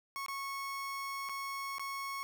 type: tone with dropouts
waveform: 30% pulse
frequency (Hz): 1100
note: C#6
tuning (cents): -14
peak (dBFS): -35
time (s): 0.16-2.23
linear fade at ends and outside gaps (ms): 0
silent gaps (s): 0.262-0.283 / 1.289-1.294 / 1.783-1.795
effects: none